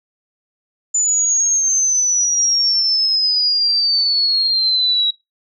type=exponential sweep; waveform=sine; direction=down; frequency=7040 to 3855 Hz; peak=-13 dBFS; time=0.94-5.11 s; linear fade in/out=10 ms; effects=noise-tail reverb RT60 0.2 s tail -20 dB re dry